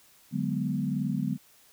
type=chord; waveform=sine; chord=G# half-diminished seventh; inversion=second; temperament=equal; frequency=146.83 / 185 / 207.7 / 246.9 Hz; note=D3 / F#3 / G#3 / B3; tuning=0 / 0 / 0 / 0 cents; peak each=-32 dBFS; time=0.31-1.38 s; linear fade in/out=50 ms; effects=white hiss -59 dBFS RMS until 1.72 s